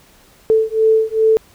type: beating tone pair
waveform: sine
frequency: 440 / 442.5 Hz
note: A4 / A4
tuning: 0 / +10 cents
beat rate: 2.5 Hz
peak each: -14 dBFS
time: 0.5-1.37 s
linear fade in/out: 0 ms
effects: pink hiss -49 dBFS RMS until 1.54 s